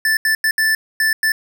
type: tone bursts at uneven times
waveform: square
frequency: 1760 Hz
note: A6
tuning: in tune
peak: -14 dBFS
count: 6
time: 0.05-0.17 / 0.25-0.35 / 0.44-0.51 / 0.58-0.75 / 1-1.13 / 1.23-1.32 s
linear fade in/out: 2 ms
effects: none